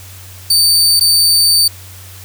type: tone with dropouts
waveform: sawtooth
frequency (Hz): 4582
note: D8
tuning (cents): -44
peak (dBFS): -5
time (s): 0.5-1.68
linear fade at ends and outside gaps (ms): 5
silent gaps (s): 0.997-1.008
effects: added 93 Hz sine -34 dBFS peak until 2.24 s + white hiss -37 dBFS RMS until 2.24 s